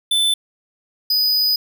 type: tone pair in turn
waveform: square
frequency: 3520 / 4978 Hz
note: A7 / D#8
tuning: 0 / 0 cents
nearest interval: tritone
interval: 600 cents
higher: second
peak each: -15 dBFS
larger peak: neither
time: 0.11-0.34 / 1.1-1.56 s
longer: second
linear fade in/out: 5 ms
effects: none